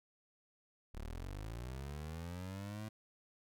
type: linear sweep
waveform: 25% pulse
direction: up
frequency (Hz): 33.79 to 110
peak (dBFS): -39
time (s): 0.94-2.89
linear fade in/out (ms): 10
effects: none